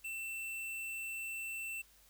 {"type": "tone", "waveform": "square", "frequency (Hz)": 2680, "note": "E7", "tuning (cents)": 28, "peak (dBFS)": -40, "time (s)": [0.04, 1.82], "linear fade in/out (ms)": 10, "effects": ["added 50 Hz sine -69 dBFS peak until 2.09 s", "white hiss -65 dBFS RMS until 2.09 s"]}